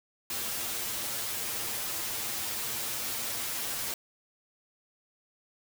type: noise with comb filter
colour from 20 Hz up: white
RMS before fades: -34 dBFS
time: 0.3-3.94 s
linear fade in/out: 2 ms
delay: 8.7 ms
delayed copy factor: +0.9
effects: none